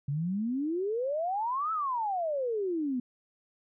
sine exponential two-way sweep, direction up then down, 135.6 to 1329 to 240.3 Hz, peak -28 dBFS, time 0.08-3 s, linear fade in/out 5 ms, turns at 1.72 s, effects none

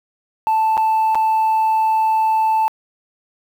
sine tone with dropouts, 880 Hz, A5, in tune, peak -11 dBFS, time 0.47-2.68 s, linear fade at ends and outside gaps 0 ms, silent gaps 0.77-0.777 / 1.147-1.154 s, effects tanh soft clip ceiling -12 dBFS + 7-bit

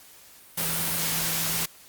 sine tone in noise, 164.81 Hz, E3, in tune, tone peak -36 dBFS, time 0.57-1.66 s, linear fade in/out 10 ms, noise white, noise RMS -27 dBFS, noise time 0.57-1.66 s, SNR -12 dB, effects white hiss -51 dBFS RMS until 1.88 s + Opus 48 kbps

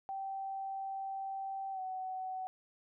sine tone with pitch glide, 777 to 751 Hz, G5 to F#5, -16 to +26 cents, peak -37 dBFS, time 0.09-2.47 s, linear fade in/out 0 ms, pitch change -58 cents, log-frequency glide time 1.72-1.8 s, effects none

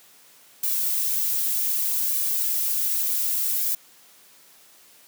violet noise with flanger, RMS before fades -24 dBFS, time 0.63-3.75 s, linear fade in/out 5 ms, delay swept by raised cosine 1.7 to 3.7 ms, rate 0.64 Hz, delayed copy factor +0.6, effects white hiss -53 dBFS RMS until 5.07 s + high-pass 150 Hz 12 dB/octave

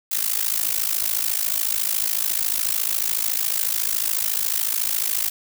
blue noise with amplitude modulation, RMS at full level -19 dBFS, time 0.11-5.3 s, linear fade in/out 10 ms, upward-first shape sine, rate 54 Hz, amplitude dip 90%, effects none

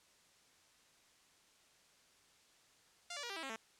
5% pulse tone with pitch steps, 699 / 577.7 / 477.4 / 394.6 / 326.1 / 269.5 / 222.7 Hz, F5 / D5 / A#4 / G4 / E4 / C#4 / A3, +1 / -29 / +41 / +11 / -19 / -49 / +21 cents, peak -31 dBFS, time 3.1-3.562 s, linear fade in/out 5 ms, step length 66 ms, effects white hiss -68 dBFS RMS until 3.79 s + low-pass 8000 Hz 12 dB/octave

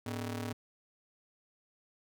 sawtooth ring-modulated tone, 174.61 Hz, F3, in tune, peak -29 dBFS, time 0.06-0.53 s, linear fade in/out 5 ms, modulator 68.5 Hz, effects none

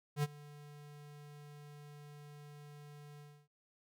square tone with ADSR envelope, 146.8 Hz, D3, in tune, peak -30 dBFS, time 0.16-3.48 s, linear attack 72 ms, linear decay 33 ms, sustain -22 dB, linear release 280 ms, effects none

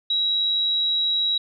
sine tone, 3867 Hz, B7, 37 cents flat, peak -19 dBFS, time 0.1-1.38 s, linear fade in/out 5 ms, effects none

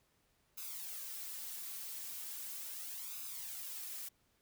blue noise with flanger, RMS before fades -45 dBFS, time 0.57-4.09 s, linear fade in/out 10 ms, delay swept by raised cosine 0.78 to 4.58 ms, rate 0.38 Hz, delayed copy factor +0.65, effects pink hiss -75 dBFS RMS until 4.41 s

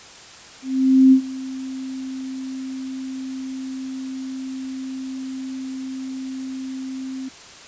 sine tone with ADSR envelope, 263 Hz, C4, 9 cents sharp, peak -7 dBFS, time 0.62-7.29 s, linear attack 500 ms, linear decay 89 ms, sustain -20 dB, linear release 9 ms, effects white hiss -42 dBFS RMS until 7.67 s + resampled to 16000 Hz

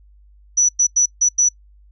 sine tone bursts at uneven times, 5920 Hz, F#8, in tune, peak -11 dBFS, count 5, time 0.57-0.69 / 0.79-0.87 / 0.96-1.06 / 1.21-1.29 / 1.38-1.49 s, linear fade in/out 10 ms, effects noise-tail reverb RT60 0.1 s tail -25 dB re dry + added 50 Hz sine -46 dBFS peak until 1.91 s

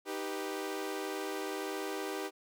sawtooth chord, Eb augmented, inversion none, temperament equal, 311.1 / 392 / 493.9 Hz, Eb4 / G4 / B4, 0 / 0 / 0 cents, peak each -37 / -34 / -39 dBFS, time 0.05-2.31 s, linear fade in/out 50 ms, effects none

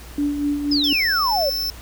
sine tone with tremolo, 289.7 Hz, D4, 24 cents flat, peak -17 dBFS, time 0.18-0.93 s, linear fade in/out 2 ms, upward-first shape sine, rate 4.1 Hz, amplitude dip 50%
sine exponential sweep, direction down, 5274 to 523.3 Hz, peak -18 dBFS, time 0.71-1.5 s, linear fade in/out 10 ms
square tone, 5310 Hz, E8, 12 cents sharp, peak -22 dBFS, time 0.84-1.7 s, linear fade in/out 0 ms
effects added 60 Hz sine -37 dBFS peak until 1.81 s + pink hiss -42 dBFS RMS until 1.81 s

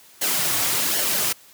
white noise with flanger, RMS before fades -22 dBFS, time 0.21-1.33 s, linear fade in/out 10 ms, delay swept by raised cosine 0.8 to 5 ms, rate 1.3 Hz, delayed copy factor -0.55, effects white hiss -50 dBFS RMS until 1.53 s + high-pass 100 Hz 12 dB/octave

